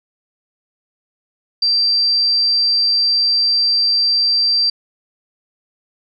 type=tone; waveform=sine; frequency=4699 Hz; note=D8; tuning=in tune; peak=-12 dBFS; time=1.62-4.7 s; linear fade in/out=5 ms; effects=none